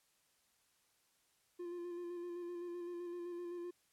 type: tone with vibrato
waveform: triangle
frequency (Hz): 349.2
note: F4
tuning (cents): 0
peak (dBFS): -40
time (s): 1.59-3.71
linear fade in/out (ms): 10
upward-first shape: square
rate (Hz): 7.8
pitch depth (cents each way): 20
effects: white hiss -75 dBFS RMS until 3.92 s + low-pass 12000 Hz 12 dB/octave